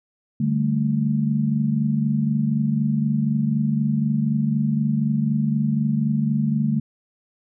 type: chord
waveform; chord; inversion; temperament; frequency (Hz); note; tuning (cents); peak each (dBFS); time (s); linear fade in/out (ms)
sine; D suspended fourth; none; equal; 146.83 / 196 / 220; D3 / G3 / A3; 0 / 0 / 0; -22 / -26 / -21; 0.4-6.8; 5
effects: none